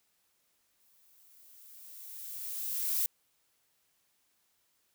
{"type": "noise with exponential growth", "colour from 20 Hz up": "violet", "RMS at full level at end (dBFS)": -29, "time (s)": [0.8, 3.06], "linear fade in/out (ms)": 1, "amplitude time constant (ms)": 490, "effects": ["white hiss -74 dBFS RMS until 4.94 s"]}